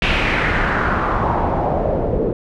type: noise with low-pass filter sweep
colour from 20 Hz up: pink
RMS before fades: -18 dBFS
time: 0.02-2.33 s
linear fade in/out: 2 ms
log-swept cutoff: 2800 to 440 Hz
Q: 3.1
effects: none